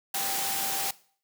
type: tone in noise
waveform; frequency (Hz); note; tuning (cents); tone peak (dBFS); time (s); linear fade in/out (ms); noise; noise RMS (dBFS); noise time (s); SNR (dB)
sine; 785; G5; +2; -36; 0.14-0.91; 5; white; -30; 0.14-0.91; -9
effects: noise-tail reverb RT60 0.5 s tail -20 dB re dry + high-pass 150 Hz 12 dB/octave